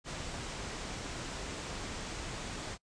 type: low-pass noise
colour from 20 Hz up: pink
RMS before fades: -41 dBFS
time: 0.04-2.78 s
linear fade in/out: 50 ms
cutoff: 8600 Hz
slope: 48 dB/octave
effects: noise-tail reverb RT60 0.1 s tail -25 dB re dry + resampled to 22050 Hz